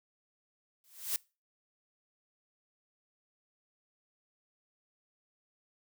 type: noise with exponential growth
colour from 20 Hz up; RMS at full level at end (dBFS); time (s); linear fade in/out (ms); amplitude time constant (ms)
blue; -29; 0.84-1.16; 1; 69
effects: noise-tail reverb RT60 0.3 s tail -24 dB re dry